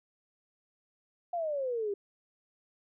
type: exponential sweep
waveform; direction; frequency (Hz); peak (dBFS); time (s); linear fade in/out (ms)
sine; down; 714 to 392.3; -30; 1.33-1.94; 5
effects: none